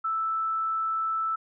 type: tone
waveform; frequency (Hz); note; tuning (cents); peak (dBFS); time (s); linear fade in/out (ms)
sine; 1318.5; E6; 0; -25; 0.04-1.36; 10
effects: none